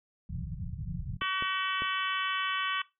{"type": "low-pass noise", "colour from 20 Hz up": "white", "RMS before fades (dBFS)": -37, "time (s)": [0.29, 1.17], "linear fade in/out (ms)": 5, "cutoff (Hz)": 180, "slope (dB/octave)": 96}
{"type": "harmonic tone", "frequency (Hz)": 378.6, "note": "F#4", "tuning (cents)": 40, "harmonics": [3, 4, 5, 6, 7, 8, 9], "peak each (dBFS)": [-32, -36, -39, -40, -40, -35, -44], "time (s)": [1.21, 2.82], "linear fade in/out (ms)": 5}
{"type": "clicks", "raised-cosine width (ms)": 2, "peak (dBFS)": -27, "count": 3, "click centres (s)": [1.219, 1.424, 1.821]}
{"effects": ["noise-tail reverb RT60 0.2 s tail -17 dB re dry"]}